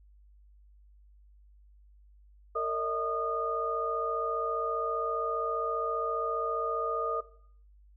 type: tone cluster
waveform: sine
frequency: 456.5 / 587 / 642 / 1226 Hz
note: A#4 / D5 / E5 / D#6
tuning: -36 / -1 / -46 / -26 cents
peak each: -32 / -40 / -37 / -31 dBFS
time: 2.55-7.21 s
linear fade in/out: 10 ms
effects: noise-tail reverb RT60 0.6 s tail -17 dB re dry + added 50 Hz sine -55 dBFS peak until 7.96 s